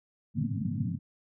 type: band-pass noise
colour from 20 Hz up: pink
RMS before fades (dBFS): -31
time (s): 0.34-0.99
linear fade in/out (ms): 50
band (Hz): 100 to 260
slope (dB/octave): 96
effects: none